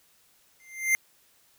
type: tone with exponential growth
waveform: square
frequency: 2093 Hz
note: C7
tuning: in tune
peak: -18 dBFS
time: 0.6-0.95 s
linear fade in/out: 0 ms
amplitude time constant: 75 ms
effects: white hiss -63 dBFS RMS until 1.58 s